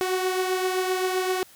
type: beating tone pair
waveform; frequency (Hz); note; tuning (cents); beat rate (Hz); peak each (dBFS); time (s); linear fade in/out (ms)
sawtooth; 370 / 377.7; F#4 / F#4; 0 / +36; 7.7; -20 / -27; 0.01-1.43; 0
effects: white hiss -52 dBFS RMS until 1.55 s